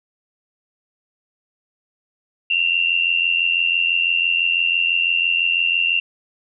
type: tone pair together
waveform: sine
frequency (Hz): 2715 / 2801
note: F7 / F7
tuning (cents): -50 / +4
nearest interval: minor second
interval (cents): 54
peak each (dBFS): -18 / -19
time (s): 2.5-6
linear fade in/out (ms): 5
effects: none